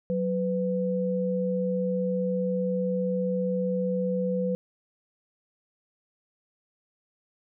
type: tone pair together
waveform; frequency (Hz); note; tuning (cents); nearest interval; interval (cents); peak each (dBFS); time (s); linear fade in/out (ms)
sine; 184.87 / 500; F#3 / B4; -1 / +21; octave + perfect fourth; 1722; -27; 0.1-4.55; 0
effects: none